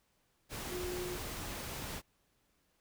sine tone in noise, 359.3 Hz, F4, 49 cents sharp, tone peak -38 dBFS, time 0.68-1.18 s, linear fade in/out 50 ms, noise pink, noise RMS -42 dBFS, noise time 0.49-2.02 s, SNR +1 dB, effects pink hiss -75 dBFS RMS until 2.8 s

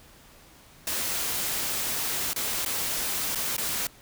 white noise with dropouts, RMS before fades -29 dBFS, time 0.87-3.87 s, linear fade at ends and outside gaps 2 ms, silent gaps 2.333-2.361 / 2.65-2.66 / 3.349-3.356 / 3.567-3.58 s, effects pink hiss -53 dBFS RMS until 4.01 s

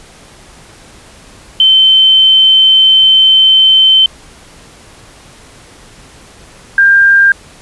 sine tone pair in turn, 3085 / 1596.9 Hz, G7 / G6, -28 / +32 cents, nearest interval major seventh, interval 1140 cents, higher first, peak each -3 dBFS, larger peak neither, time 1.6-4.06 / 6.78-7.32 s, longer first, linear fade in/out 2 ms, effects pink hiss -38 dBFS RMS until 7.61 s + resampled to 24000 Hz

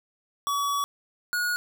square tone pair in turn, 1135 / 1449.6 Hz, C#6 / F#6, +41 / -36 cents, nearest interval major third, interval 423 cents, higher second, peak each -25 dBFS, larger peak neither, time 0.47-0.84 / 1.33-1.56 s, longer first, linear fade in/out 0 ms, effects none

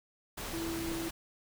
sine tone in noise, 330.8 Hz, E4, 6 cents sharp, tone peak -35 dBFS, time 0.53-1.09 s, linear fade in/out 10 ms, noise pink, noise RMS -40 dBFS, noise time 0.37-1.11 s, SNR +2 dB, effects none

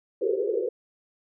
pink band-pass noise, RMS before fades -26 dBFS, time 0.21-0.69 s, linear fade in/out 10 ms, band 370 to 510 Hz, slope 96 dB/octave, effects none

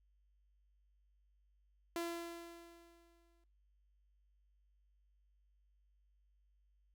sawtooth tone with exponential decay, 339.5 Hz, F4, 49 cents flat, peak -33 dBFS, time 1.96-3.44 s, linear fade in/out 1 ms, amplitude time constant 320 ms, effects noise-tail reverb RT60 0.4 s tail -22 dB re dry + added 50 Hz sine -70 dBFS peak until 6.94 s

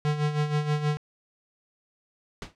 square tone with tremolo, 149.5 Hz, D3, 31 cents sharp, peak -22 dBFS, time 0.05-0.97 s, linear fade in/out 0 ms, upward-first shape sine, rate 6.3 Hz, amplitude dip 65%
pink noise with exponential decay, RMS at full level -32 dBFS, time 2.42-2.55 s, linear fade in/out 1 ms, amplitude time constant 28 ms
effects low-pass 5000 Hz 12 dB/octave

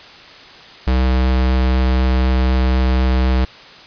square tone, 64 Hz, C2, 38 cents flat, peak -13 dBFS, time 0.87-3.45 s, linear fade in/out 5 ms, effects white hiss -39 dBFS RMS until 3.86 s + resampled to 11025 Hz

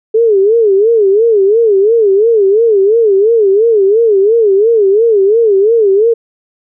sine tone with vibrato, 423.8 Hz, G#4, 35 cents sharp, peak -5 dBFS, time 0.14-6.14 s, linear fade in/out 10 ms, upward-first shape sine, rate 2.9 Hz, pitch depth 170 cents each way, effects none

